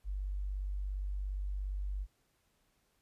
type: tone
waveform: sine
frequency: 48.62 Hz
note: G1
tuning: 13 cents flat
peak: -34 dBFS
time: 0.04-2.07 s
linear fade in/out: 50 ms
effects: pink hiss -75 dBFS RMS until 3.01 s + resampled to 32000 Hz